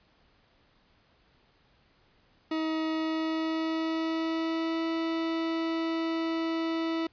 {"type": "tone with pitch glide", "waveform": "40% pulse", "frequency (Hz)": [318, 327.3], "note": ["D#4", "E4"], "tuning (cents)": [38, -12], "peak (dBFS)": -27, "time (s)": [2.51, 7.07], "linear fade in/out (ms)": 5, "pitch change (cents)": 50, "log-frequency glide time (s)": [2.91, 4.84], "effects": ["pink hiss -65 dBFS RMS until 7.12 s", "resampled to 11025 Hz"]}